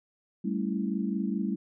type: chord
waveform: sine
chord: A dominant seventh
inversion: third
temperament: equal with one note detuned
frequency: 196 / 220.8 / 277.2 / 329.6 Hz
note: G3 / A3 / C#4 / E4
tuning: 0 / +6 / 0 / 0 cents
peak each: -30 / -32 / -36 / -36 dBFS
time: 0.44-1.56 s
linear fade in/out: 10 ms
effects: none